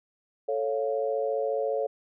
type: chord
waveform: sine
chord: A augmented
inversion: none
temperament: equal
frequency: 440 / 554.4 / 698.5 Hz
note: A4 / C#5 / E#5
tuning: 0 / 0 / 0 cents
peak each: -29 / -28 / -34 dBFS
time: 0.48-1.87 s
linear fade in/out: 10 ms
effects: none